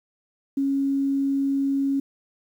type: tone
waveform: sine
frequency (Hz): 275.2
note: C#4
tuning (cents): -12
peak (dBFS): -20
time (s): 0.57-2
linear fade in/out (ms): 5
effects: 9-bit